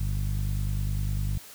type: tone with low-pass filter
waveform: sawtooth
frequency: 50 Hz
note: G1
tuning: 35 cents sharp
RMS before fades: -28 dBFS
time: 0-1.38 s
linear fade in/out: 5 ms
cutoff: 130 Hz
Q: 2.5
effects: white hiss -47 dBFS RMS until 1.54 s